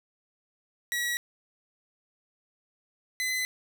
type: tone pair in turn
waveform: sawtooth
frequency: 1924 / 2024 Hz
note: B6 / B6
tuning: -46 / +42 cents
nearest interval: minor second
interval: 88 cents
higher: second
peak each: -24 dBFS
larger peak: neither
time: 0.92-1.17 / 3.2-3.45 s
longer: neither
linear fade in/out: 0 ms
effects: none